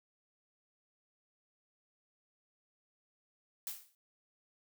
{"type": "noise with exponential decay", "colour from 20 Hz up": "blue", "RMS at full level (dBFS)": -37, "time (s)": [3.67, 3.95], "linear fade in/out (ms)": 1, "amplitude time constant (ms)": 59, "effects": []}